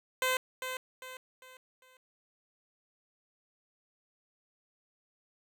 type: tone with echo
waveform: 10% pulse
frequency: 514 Hz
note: C5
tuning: 31 cents flat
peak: -19 dBFS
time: 0.22-0.37 s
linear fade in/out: 2 ms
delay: 400 ms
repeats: 4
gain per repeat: -8 dB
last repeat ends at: 1.97 s
effects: none